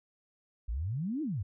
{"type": "exponential two-way sweep", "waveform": "sine", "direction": "up then down", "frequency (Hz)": [50, 329.6, 85.5], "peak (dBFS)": -31, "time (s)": [0.68, 1.43], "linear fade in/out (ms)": 10, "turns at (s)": 1.22, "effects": []}